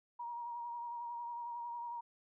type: tone with vibrato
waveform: sine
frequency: 948 Hz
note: A#5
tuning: 29 cents sharp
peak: -40 dBFS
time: 0.19-2.01 s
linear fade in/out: 10 ms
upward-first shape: sine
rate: 11 Hz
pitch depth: 26 cents each way
effects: none